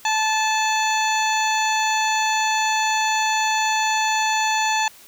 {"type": "harmonic tone", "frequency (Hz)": 872, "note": "A5", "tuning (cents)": -16, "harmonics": [1, 2, 3, 4, 5, 7, 8], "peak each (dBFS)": [-20, -26, -26, -30, -31, -32, -31], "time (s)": [0.05, 4.88], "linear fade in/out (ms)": 2, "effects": ["white hiss -47 dBFS RMS until 5.07 s"]}